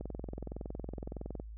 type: click train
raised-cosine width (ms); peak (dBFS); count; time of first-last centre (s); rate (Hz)
2; -27; 31; 0.01-1.399; 21.6
effects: added 54 Hz sine -43 dBFS peak until 1.57 s